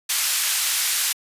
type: band-pass noise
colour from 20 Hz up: white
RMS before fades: -22 dBFS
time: 0.09-1.13 s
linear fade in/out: 10 ms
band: 1600 to 13000 Hz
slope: 12 dB/octave
effects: resampled to 32000 Hz